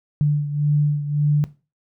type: beating tone pair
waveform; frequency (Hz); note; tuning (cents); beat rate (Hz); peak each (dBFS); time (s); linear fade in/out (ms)
sine; 147 / 148.8; D3 / D3; +2 / +23; 1.8; -17 / -23; 0.21-1.44; 0
effects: noise-tail reverb RT60 0.3 s tail -17 dB re dry